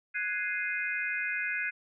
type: chord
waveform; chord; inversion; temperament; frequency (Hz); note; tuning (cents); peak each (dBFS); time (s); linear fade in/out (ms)
sine; Ab dominant seventh; third; equal; 1480 / 1661.2 / 2093 / 2489; Gb6 / Ab6 / C7 / Eb7; 0 / 0 / 0 / 0; -36 / -35 / -35 / -35; 0.14-1.71; 20
effects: none